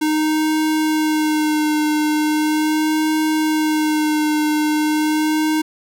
square tone with vibrato, 307.6 Hz, D#4, 20 cents flat, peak -16 dBFS, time 0.01-5.62 s, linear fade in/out 10 ms, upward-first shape sine, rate 0.39 Hz, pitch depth 22 cents each way, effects none

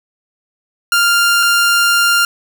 sawtooth tone pair in turn, 1396.9 / 1396.9 Hz, F6 / F6, 0 / 0 cents, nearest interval unison, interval 0 cents, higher neither, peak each -6 dBFS, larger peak neither, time 0.92-1.43 / 1.43-2.25 s, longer second, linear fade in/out 2 ms, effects none

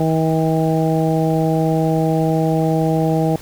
harmonic tone, 160 Hz, D#3, 49 cents sharp, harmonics 1 / 2 / 3 / 4 / 5, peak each -17 / -20 / -22 / -23 / -24 dBFS, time 0-3.36 s, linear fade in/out 2 ms, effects pink hiss -39 dBFS RMS until 3.41 s

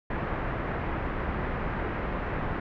pink low-pass noise, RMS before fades -31 dBFS, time 0.1-2.6 s, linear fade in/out 5 ms, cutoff 2000 Hz, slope 24 dB/octave, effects none

